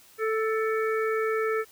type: harmonic tone with a mistuned harmonic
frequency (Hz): 440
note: A4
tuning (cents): 0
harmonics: 1 / 3 / 4 / 5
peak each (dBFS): -25 / -31 / -35 / -37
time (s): 0.18-1.65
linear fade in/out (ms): 50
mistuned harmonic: 5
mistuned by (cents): +32
effects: white hiss -55 dBFS RMS until 1.71 s